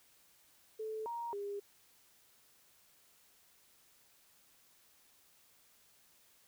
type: tone with pitch steps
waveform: sine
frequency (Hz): 436.6 / 938 / 404.6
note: A4 / A#5 / G#4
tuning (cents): -13 / +11 / -45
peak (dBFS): -38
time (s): 0.79-1.6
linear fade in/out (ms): 10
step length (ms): 270
effects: white hiss -67 dBFS RMS until 6.47 s